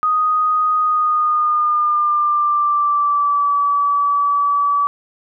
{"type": "tone with pitch glide", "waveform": "sine", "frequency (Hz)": [1244.5, 1147.8], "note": ["D#6", "D6"], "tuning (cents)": [0, -40], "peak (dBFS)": -13, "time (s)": [0.03, 4.87], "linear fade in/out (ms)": 0, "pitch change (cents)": -140, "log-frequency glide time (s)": [0.79, 3.55], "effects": []}